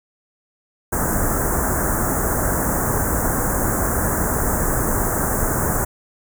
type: band-stop noise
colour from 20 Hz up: pink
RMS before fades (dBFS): -20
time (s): 0.92-5.85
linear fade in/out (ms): 10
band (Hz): 1700 to 6800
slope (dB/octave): 48
effects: none